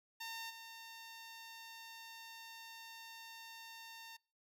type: tone with level steps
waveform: 10% pulse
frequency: 910 Hz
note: A#5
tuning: 42 cents flat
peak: -35 / -42 dBFS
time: 0.2-4.17 s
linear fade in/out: 10 ms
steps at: 0.49 s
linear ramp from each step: 20 ms
effects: noise-tail reverb RT60 0.4 s tail -26 dB re dry